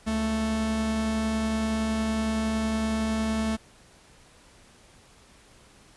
45% pulse tone pair together, 69.9 / 220.5 Hz, C#2 / A3, +15 / +4 cents, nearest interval octave + minor sixth, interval 1989 cents, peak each -34 / -25 dBFS, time 0.06-3.57 s, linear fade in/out 20 ms, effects pink hiss -55 dBFS RMS until 5.96 s + resampled to 24000 Hz

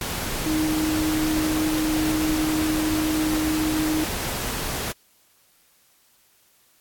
sine tone in noise, 311.1 Hz, D#4, in tune, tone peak -21 dBFS, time 0.46-4.04 s, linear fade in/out 2 ms, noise pink, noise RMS -28 dBFS, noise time 0.01-4.92 s, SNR +4 dB, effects white hiss -60 dBFS RMS until 6.8 s + AAC 64 kbps

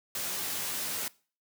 white noise with comb filter, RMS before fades -34 dBFS, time 0.15-1.08 s, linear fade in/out 2 ms, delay 14 ms, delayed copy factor -0.55, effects noise-tail reverb RT60 0.4 s tail -22 dB re dry + high-pass 100 Hz 12 dB/octave

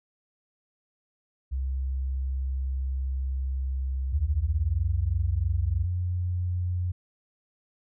sine tone, 66.1 Hz, C2, 18 cents sharp, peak -26 dBFS, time 1.51-5.86 s, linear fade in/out 20 ms
sine tone with pitch glide, 79.1 to 89.3 Hz, D#2 to F2, +29 to +39 cents, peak -25 dBFS, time 4.12-6.92 s, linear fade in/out 10 ms, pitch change +210 cents, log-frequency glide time 4.25-4.9 s
effects none

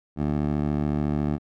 15% pulse tone with band-pass filter, 73.9 Hz, D2, 11 cents sharp, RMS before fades -25 dBFS, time 0.16-1.39 s, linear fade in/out 50 ms, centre 260 Hz, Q 0.62, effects none

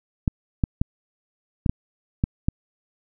clicks, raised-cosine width 5 ms, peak -7 dBFS, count 7, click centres 0.278 / 0.638 / 0.815 / 1.662 / 1.695 / 2.239 / 2.485 s, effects none

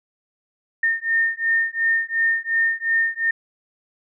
sine beating tone pair, 1821 / 1823.8 Hz, A#6 / A#6, -41 / -38 cents, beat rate 2.8 Hz, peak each -21 dBFS, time 0.83-3.31 s, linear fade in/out 5 ms, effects none

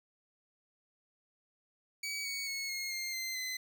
20% pulse tone with pitch steps, 2276 / 2234 / 2193 / 2153 / 2114 / 2075 / 2037 Hz, C#7 / C#7 / C#7 / C7 / C7 / C7 / C7, +45 / +13 / -19 / +49 / +17 / -15 / -47 cents, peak -31 dBFS, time 2.03-3.57 s, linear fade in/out 5 ms, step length 220 ms, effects none

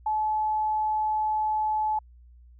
sine tone, 860 Hz, A5, 40 cents flat, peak -23 dBFS, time 0.06-1.99 s, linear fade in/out 5 ms, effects added 60 Hz sine -49 dBFS peak until 2.59 s

